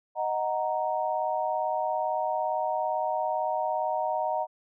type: chord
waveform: sine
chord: D# minor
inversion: none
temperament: equal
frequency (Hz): 622.3 / 740 / 932.3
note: D#5 / F#5 / A#5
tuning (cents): 0 / 0 / 0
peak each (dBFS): -30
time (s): 0.15-4.47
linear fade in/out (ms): 50
effects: none